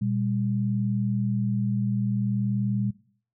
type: tone pair together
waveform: sine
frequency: 120 / 200.5 Hz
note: B2 / G3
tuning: -49 / +39 cents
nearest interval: major sixth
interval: 888 cents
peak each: -26 dBFS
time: 0.01-2.91 s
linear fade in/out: 10 ms
effects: noise-tail reverb RT60 0.5 s tail -19 dB re dry